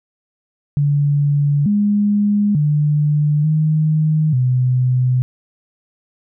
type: tone with pitch steps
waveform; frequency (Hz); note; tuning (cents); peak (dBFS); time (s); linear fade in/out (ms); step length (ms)
sine; 144.2 / 205.8 / 148.7 / 155.2 / 126.9; D3 / G#3 / D3 / D#3 / B2; -31 / -16 / +22 / -4 / +47; -12; 0.77-5.22; 0; 890
effects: none